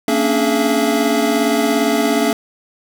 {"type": "tone cluster", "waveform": "square", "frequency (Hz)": [231.8, 272.8, 290, 422.1, 673], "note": ["A#3", "C#4", "D4", "G#4", "E5"], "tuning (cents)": [-10, -28, -22, 28, 36], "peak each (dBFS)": -21, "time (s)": [0.08, 2.33], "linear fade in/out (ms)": 2, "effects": []}